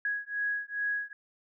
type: beating tone pair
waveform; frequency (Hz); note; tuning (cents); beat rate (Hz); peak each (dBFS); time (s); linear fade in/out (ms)
sine; 1661.2 / 1663.6; G#6 / G#6; 0 / +2; 2.4; -33 / -33; 0.05-1.13; 2
effects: none